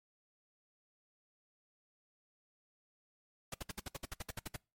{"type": "noise bursts", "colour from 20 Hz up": "pink", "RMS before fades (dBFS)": -41, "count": 13, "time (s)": [3.52, 4.563], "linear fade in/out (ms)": 5, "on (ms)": 23, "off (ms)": 62, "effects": ["noise-tail reverb RT60 0.3 s tail -26 dB re dry", "MP3 64 kbps"]}